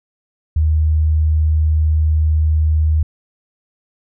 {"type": "tone", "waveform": "sine", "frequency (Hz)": 77.78, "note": "D#2", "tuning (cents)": 0, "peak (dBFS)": -11, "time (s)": [0.56, 3.03], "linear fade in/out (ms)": 5, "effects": []}